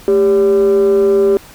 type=tone with frequency modulation; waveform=sine; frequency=395.7 Hz; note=G4; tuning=16 cents sharp; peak=-6 dBFS; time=0.08-1.37 s; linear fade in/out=0 ms; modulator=176 Hz; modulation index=0.43; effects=tanh soft clip ceiling -6 dBFS + pink hiss -39 dBFS RMS until 1.54 s